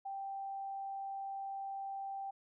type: tone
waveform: sine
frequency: 784 Hz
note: G5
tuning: in tune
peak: -39 dBFS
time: 0.05-2.31 s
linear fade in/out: 10 ms
effects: none